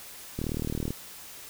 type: click train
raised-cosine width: 3 ms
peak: -18 dBFS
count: 21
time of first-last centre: 0.39-0.905 s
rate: 38.8 Hz
effects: white hiss -45 dBFS RMS until 1.49 s